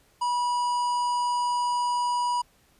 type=harmonic tone; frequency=973 Hz; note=B5; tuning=26 cents flat; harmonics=1 / 3 / 5 / 7 / 9; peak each=-23 / -41 / -39 / -47 / -44 dBFS; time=0.21-2.42 s; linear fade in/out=10 ms; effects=pink hiss -62 dBFS RMS until 2.79 s + resampled to 32000 Hz